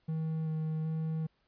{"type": "tone with vibrato", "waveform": "triangle", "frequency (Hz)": 158.4, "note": "D#3", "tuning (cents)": 31, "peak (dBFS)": -29, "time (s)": [0.08, 1.27], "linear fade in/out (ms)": 10, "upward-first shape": "square", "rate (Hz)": 1.3, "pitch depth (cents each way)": 10, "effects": ["pink hiss -74 dBFS RMS until 1.47 s", "resampled to 11025 Hz"]}